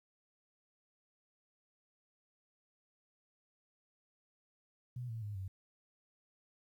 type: tone with pitch steps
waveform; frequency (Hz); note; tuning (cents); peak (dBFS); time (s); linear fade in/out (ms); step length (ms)
sine; 123.47 / 113.22 / 103.83 / 95.21; B2 / A2 / G#2 / G2; 0 / +50 / 0 / -50; -39; 4.96-5.48; 5; 130
effects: 12-bit